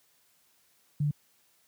sine tone, 147.1 Hz, D3, 3 cents sharp, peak -24 dBFS, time 1-1.11 s, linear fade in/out 5 ms, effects white hiss -67 dBFS RMS until 1.67 s + high-pass 80 Hz 12 dB/octave

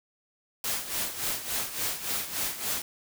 white noise with tremolo, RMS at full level -29 dBFS, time 0.64-2.82 s, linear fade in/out 2 ms, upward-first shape sine, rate 3.5 Hz, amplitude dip 70%, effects none

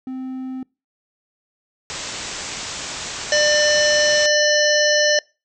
triangle tone, 259.7 Hz, C4, 13 cents flat, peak -24 dBFS, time 0.07-0.63 s, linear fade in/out 2 ms
white low-pass noise, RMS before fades -30 dBFS, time 1.9-4.26 s, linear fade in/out 0 ms, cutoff 7900 Hz, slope 96 dB/octave
harmonic tone, 597 Hz, D5, 28 cents sharp, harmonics 1 / 3 / 5 / 7 / 9 / 10, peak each -17 / -19 / -25 / -25 / -23 / -23 dBFS, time 3.32-5.19 s, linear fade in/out 2 ms
effects noise-tail reverb RT60 0.3 s tail -26 dB re dry

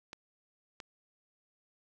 clicks, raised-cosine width 0.2 ms, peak -26 dBFS, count 2, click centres 0.131 / 0.802 s, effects none

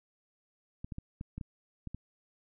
clicks, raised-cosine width 5 ms, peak -27 dBFS, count 8, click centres 0.845 / 0.922 / 0.984 / 1.211 / 1.38 / 1.412 / 1.873 / 1.946 s, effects none

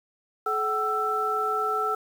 sine tone cluster, 428.5 / 756 / 1328 Hz, A4 / F#5 / E6, -46 / +37 / +12 cents, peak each -30 / -31 / -25 dBFS, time 0.46-1.95 s, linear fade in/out 5 ms, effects 8-bit

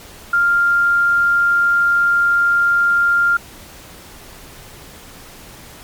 sine tone, 1396.9 Hz, F6, in tune, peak -11 dBFS, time 0.33-3.37 s, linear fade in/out 5 ms, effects pink hiss -39 dBFS RMS until 5.83 s + MP3 96 kbps

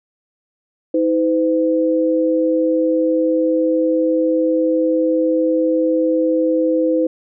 sine tone pair together, 319.4 / 508.5 Hz, D#4 / C5, +45 / -50 cents, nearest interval minor sixth, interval 805 cents, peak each -16 dBFS, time 0.94-7.07 s, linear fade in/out 5 ms, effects none

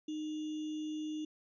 sine tone with sample-and-hold, 307.2 Hz, D#4, 22 cents flat, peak -36 dBFS, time 0.08-1.25 s, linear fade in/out 5 ms, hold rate 3150 Hz, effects resampled to 16000 Hz

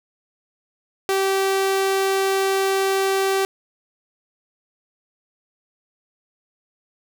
sawtooth tone, 387.3 Hz, G4, 21 cents flat, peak -14 dBFS, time 1.09-3.45 s, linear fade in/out 0 ms, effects none

